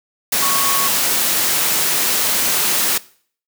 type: tone in noise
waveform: sine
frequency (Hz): 1108.7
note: C#6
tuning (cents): 0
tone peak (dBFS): -20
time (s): 0.42-0.88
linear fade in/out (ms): 5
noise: white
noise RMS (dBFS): -17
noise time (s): 0.32-2.98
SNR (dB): -6
effects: noise-tail reverb RT60 0.5 s tail -20 dB re dry + high-pass 150 Hz 12 dB/octave